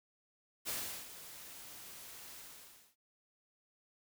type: noise with ADSR envelope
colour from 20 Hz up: white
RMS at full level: -38 dBFS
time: 0.65-2.96 s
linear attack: 35 ms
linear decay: 370 ms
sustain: -13 dB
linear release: 580 ms
effects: none